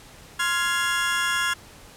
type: chord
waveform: 30% pulse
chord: F minor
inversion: second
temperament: just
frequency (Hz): 1047.7 / 1396.9 / 1676.3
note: C6 / F6 / Ab6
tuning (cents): +2 / 0 / +16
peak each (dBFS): -26 / -23 / -23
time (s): 0.39-1.54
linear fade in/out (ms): 10
effects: pink hiss -47 dBFS RMS until 1.96 s + low-pass 12000 Hz 12 dB/octave